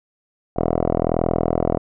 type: tone with low-pass filter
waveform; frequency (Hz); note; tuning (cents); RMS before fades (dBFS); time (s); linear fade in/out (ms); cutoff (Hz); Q
5% pulse; 41.27; E1; +3; -20; 0.56-1.78; 10; 730; 5.7
effects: none